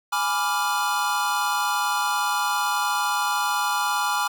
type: chord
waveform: square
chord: G# diminished seventh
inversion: none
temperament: equal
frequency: 830.6 / 987.8 / 1174.7 / 1396.9 Hz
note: G#5 / B5 / D6 / F6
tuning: 0 / 0 / 0 / 0 cents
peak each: -28 dBFS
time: 0.12-4.28 s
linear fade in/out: 10 ms
effects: none